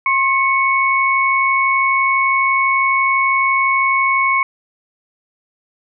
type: tone pair together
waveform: sine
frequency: 1068.9 / 2217 Hz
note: C6 / C#7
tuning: +37 / 0 cents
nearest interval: octave + minor second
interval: 1263 cents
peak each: -15 dBFS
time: 0.06-4.43 s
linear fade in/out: 2 ms
effects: none